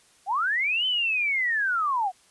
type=linear two-way sweep; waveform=sine; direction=up then down; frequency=704 to 3081 to 704 Hz; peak=-22 dBFS; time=0.26-2.12 s; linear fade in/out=50 ms; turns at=0.86 s; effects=white hiss -59 dBFS RMS until 2.3 s + resampled to 24000 Hz